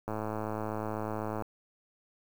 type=click train; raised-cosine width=1 ms; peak=-21 dBFS; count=146; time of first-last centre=0.08-1.423 s; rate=108 Hz; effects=8-bit